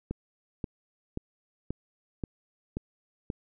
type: click train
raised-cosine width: 3 ms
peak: -19 dBFS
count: 7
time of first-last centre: 0.11-3.301 s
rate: 1.88 Hz
effects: none